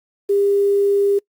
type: tone with quantisation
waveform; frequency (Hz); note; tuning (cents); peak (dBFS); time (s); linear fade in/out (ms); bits
sine; 401.5; G4; +41; -13; 0.29-1.19; 10; 7
effects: noise-tail reverb RT60 0.1 s tail -24 dB re dry + Opus 48 kbps